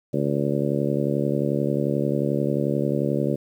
harmonic tone, 71.3 Hz, C#2, 49 cents sharp, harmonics 2 / 3 / 4 / 5 / 6 / 7 / 8, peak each -26 / -27 / -28 / -28 / -31 / -30 / -30 dBFS, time 0.13-3.36 s, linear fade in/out 10 ms, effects 9-bit

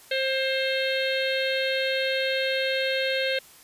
harmonic tone, 530 Hz, C5, 22 cents sharp, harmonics 1 / 3 / 4 / 5 / 6 / 7 / 8, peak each -26 / -31 / -32 / -33 / -34 / -34 / -35 dBFS, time 0.11-3.39 s, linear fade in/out 5 ms, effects white hiss -51 dBFS RMS until 3.63 s + resampled to 32000 Hz

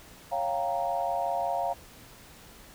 sine chord, G half-diminished seventh, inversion second, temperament equal, 554.4 / 698.5 / 784 / 932.3 Hz, Db5 / F5 / G5 / Bb5, 0 / 0 / 0 / 0 cents, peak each -34 / -29 / -34 / -34 dBFS, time 0.31-1.74 s, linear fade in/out 20 ms, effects pink hiss -51 dBFS RMS until 2.74 s

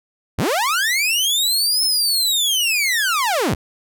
sawtooth linear two-way sweep, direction up then down, 48.77 to 5274 to 48.77 Hz, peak -13 dBFS, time 0.38-3.55 s, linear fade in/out 10 ms, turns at 1.84 s, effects none

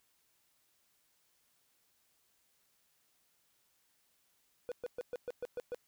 triangle tone bursts, 490 Hz, B4, 14 cents flat, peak -34 dBFS, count 8, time 4.69-5.746 s, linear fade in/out 0 ms, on 27 ms, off 120 ms, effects white hiss -74 dBFS RMS until 5.87 s

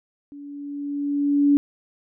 sine tone with level ramp, 286.1 Hz, D4, 45 cents flat, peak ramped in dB -37 to -12 dBFS, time 0.32-1.57 s, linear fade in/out 0 ms, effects none

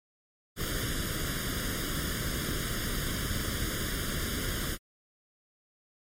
pink noise with comb filter, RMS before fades -32 dBFS, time 0.56-4.78 s, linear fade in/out 50 ms, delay 0.59 ms, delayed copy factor +0.9, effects MP3 64 kbps

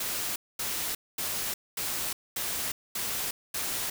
white noise bursts, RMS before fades -32 dBFS, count 7, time 0-3.9 s, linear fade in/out 5 ms, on 360 ms, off 230 ms, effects none

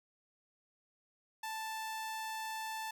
sawtooth tone, 881 Hz, A5, 2 cents sharp, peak -35 dBFS, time 1.43-2.91 s, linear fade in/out 5 ms, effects none

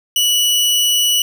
sawtooth tone, 2945 Hz, F#7, 9 cents flat, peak -9 dBFS, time 0.16-1.22 s, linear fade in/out 2 ms, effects none

